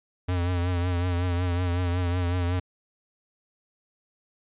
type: tone with vibrato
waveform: square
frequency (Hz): 88.7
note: F2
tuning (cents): +27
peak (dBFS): -24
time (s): 0.28-2.6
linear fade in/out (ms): 10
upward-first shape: triangle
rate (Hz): 5.4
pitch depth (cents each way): 58
effects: resampled to 8000 Hz